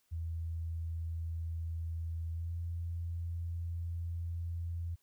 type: tone with pitch glide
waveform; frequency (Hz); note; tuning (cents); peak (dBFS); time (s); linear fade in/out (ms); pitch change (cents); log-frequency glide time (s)
sine; 82.41 to 84.78; E2 to E2; 0 to +49; -35; 0.11-4.96; 20; +49; 2.32-2.54
effects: white hiss -75 dBFS RMS until 5.02 s